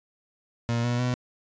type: tone with pitch steps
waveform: 30% pulse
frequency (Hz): 117.6 / 120.98 / 124.45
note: A#2 / B2 / B2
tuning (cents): +16 / -35 / +14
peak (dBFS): -21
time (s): 0.69-1.14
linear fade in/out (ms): 0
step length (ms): 150
effects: resampled to 16000 Hz